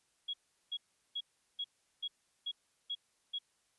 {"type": "tone bursts", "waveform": "sine", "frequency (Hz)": 3322, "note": "G#7", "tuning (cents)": 0, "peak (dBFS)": -35, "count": 8, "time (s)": [0.28, 3.388], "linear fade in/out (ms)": 10, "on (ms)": 56, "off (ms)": 380, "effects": ["white hiss -75 dBFS RMS until 3.78 s", "resampled to 24000 Hz"]}